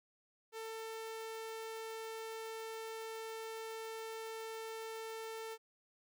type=tone; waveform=sawtooth; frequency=446.4 Hz; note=A4; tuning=25 cents sharp; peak=-39 dBFS; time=0.52-5.58 s; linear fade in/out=50 ms; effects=none